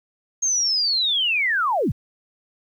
sine linear sweep, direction down, 6510 to 60.8 Hz, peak -18 dBFS, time 0.42-1.92 s, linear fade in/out 10 ms, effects 9-bit

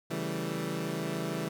20% pulse chord, A dominant seventh, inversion first, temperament equal, 138.59 / 164.81 / 196 / 220 Hz, C#3 / E3 / G3 / A3, 0 / 0 / 0 / 0 cents, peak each -34 / -30 / -33 / -36 dBFS, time 0.1-1.49 s, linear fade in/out 10 ms, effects none

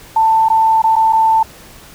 sine tone with dropouts, 889 Hz, A5, 18 cents sharp, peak -8 dBFS, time 0.16-1.43 s, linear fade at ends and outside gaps 5 ms, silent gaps 0.486-0.5 / 0.82-0.839 / 0.957-0.963 / 1.126-1.13 s, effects pink hiss -39 dBFS RMS until 1.94 s

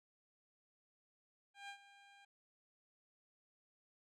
15% pulse tone with ADSR envelope, 801 Hz, G5, 37 cents sharp, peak -40 dBFS, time 1.54-2.25 s, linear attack 150 ms, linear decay 82 ms, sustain -15 dB, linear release 5 ms, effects low-pass 6000 Hz 12 dB/octave

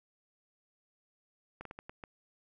slowing click train, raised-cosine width 0.5 ms, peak -29 dBFS, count 6, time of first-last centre 1.61-2.038 s, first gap 43 ms, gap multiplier 1.35, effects none

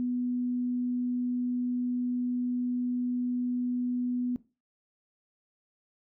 sine tone, 246.9 Hz, B3, in tune, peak -27 dBFS, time 0-4.36 s, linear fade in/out 0 ms, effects noise-tail reverb RT60 0.3 s tail -17 dB re dry

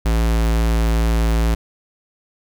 square tone, 56.1 Hz, A1, 34 cents sharp, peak -15 dBFS, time 0.05-1.55 s, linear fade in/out 10 ms, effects none

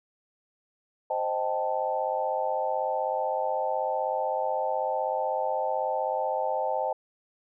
sine chord, A half-diminished seventh, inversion first, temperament equal, 523.3 / 622.3 / 784 / 880 Hz, C5 / Eb5 / G5 / A5, 0 / 0 / 0 / 0 cents, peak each -31 dBFS, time 1.1-6.93 s, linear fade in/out 5 ms, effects none

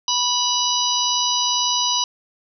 harmonic tone, 982 Hz, B5, 10 cents flat, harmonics 1 / 3 / 4 / 5 / 6, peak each -24 / -24 / -24 / -24 / -24 dBFS, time 0.08-2.04 s, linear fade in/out 2 ms, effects none

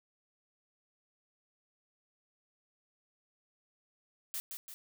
blue noise with echo, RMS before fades -38 dBFS, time 4.34-4.4 s, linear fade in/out 0 ms, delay 170 ms, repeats 2, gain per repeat -5 dB, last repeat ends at 4.74 s, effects none

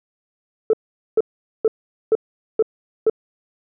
sine tone bursts, 440.3 Hz, A4, 1 cent sharp, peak -10 dBFS, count 6, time 0.7-3.098 s, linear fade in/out 2 ms, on 33 ms, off 440 ms, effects tanh soft clip ceiling -8 dBFS

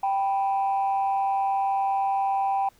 sine tone pair together, 784 / 986.2 Hz, G5 / B5, 0 / -3 cents, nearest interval major third, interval 397 cents, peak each -21 / -29 dBFS, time 0.03-2.69 s, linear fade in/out 5 ms, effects tanh soft clip ceiling -17 dBFS + pink hiss -60 dBFS RMS until 2.79 s

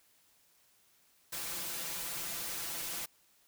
white noise with comb filter, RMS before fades -39 dBFS, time 1.32-3.06 s, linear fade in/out 10 ms, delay 5.9 ms, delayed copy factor +0.95, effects white hiss -68 dBFS RMS until 3.47 s

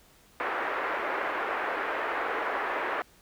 white band-pass noise, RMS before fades -31 dBFS, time 0.4-3.02 s, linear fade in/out 0 ms, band 350 to 1800 Hz, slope 24 dB/octave, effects pink hiss -59 dBFS RMS until 3.21 s

